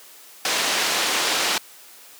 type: low-pass noise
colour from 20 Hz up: white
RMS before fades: -22 dBFS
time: 0.45-1.58 s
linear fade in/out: 2 ms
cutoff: 5100 Hz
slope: 12 dB/octave
effects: white hiss -46 dBFS RMS until 2.19 s + high-pass 300 Hz 12 dB/octave